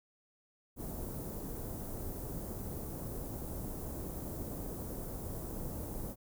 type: band-stop noise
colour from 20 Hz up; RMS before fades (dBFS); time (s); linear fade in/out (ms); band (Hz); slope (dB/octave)
pink; -41; 0.76-6.16; 50; 560 to 14000; 12
effects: none

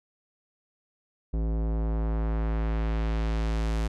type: tone with low-pass filter sweep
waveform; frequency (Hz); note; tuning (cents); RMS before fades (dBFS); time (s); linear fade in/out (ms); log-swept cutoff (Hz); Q
square; 55; A1; 0; -27; 1.33-3.88; 10; 450 to 9200; 0.73
effects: none

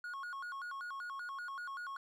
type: tone with vibrato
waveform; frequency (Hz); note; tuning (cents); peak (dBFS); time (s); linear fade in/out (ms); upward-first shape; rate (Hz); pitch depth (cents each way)
triangle; 1258; D#6; +19; -39; 0.04-1.97; 2; square; 5.2; 240
effects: none

